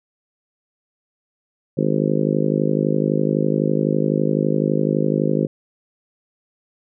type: harmonic tone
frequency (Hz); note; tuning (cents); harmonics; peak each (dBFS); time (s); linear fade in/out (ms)
51.91; G#1; 0; 3 / 4 / 5 / 6 / 7 / 8 / 9 / 10; -22 / -23 / -24 / -25 / -25 / -26 / -27 / -27; 1.77-5.47; 10
effects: none